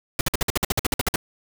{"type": "noise bursts", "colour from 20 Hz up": "pink", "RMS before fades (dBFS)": -21, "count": 14, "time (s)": [0.19, 1.159], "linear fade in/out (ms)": 2, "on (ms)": 20, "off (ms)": 53, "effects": []}